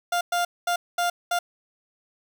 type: tone bursts at uneven times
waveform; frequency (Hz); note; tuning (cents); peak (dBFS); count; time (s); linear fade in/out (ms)
30% pulse; 700; F5; +4; -19; 5; 0.12-0.21 / 0.32-0.45 / 0.67-0.76 / 0.98-1.1 / 1.31-1.39; 5
effects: none